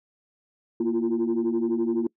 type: tone cluster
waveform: sine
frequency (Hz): 233.5 / 338 / 349.8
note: A#3 / E4 / F4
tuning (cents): +3 / +43 / +3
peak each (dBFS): -25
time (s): 0.8-2.07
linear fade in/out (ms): 5
effects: noise-tail reverb RT60 0.1 s tail -25 dB re dry + tanh soft clip ceiling -17 dBFS